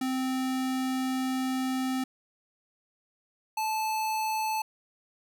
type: tone pair in turn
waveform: square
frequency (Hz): 260 / 872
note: C4 / A5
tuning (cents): -11 / -16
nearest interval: octave + major sixth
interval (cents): 2095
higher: second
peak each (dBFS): -28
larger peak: neither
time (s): 0.01-2.04 / 3.57-4.62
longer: first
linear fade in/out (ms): 5
effects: none